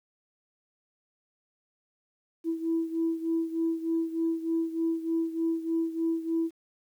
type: beating tone pair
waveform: sine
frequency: 327.9 / 331.2 Hz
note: E4 / E4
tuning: -9 / +8 cents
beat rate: 3.3 Hz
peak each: -27 / -31 dBFS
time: 2.44-6.51 s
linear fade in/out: 50 ms
effects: tanh soft clip ceiling -19 dBFS + 10-bit